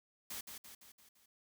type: noise with echo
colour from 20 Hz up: white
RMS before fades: -44 dBFS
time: 0.3-0.41 s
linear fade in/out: 5 ms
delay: 170 ms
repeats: 5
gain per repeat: -5 dB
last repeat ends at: 1.26 s
effects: none